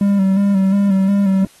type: tone with vibrato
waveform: triangle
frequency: 196 Hz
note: G3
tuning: in tune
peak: -9 dBFS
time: 0.01-1.45 s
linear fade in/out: 2 ms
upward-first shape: square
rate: 2.8 Hz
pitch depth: 37 cents each way
effects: white hiss -48 dBFS RMS until 1.6 s + AAC 32 kbps